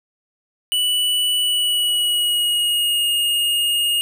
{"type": "tone with pitch glide", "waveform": "square", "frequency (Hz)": [2960, 2853], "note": ["F#7", "F7"], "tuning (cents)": [0, 36], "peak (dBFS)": -17, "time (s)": [0.72, 4.01], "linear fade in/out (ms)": 0, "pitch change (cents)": -64, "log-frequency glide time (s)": [1.38, 3.08], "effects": []}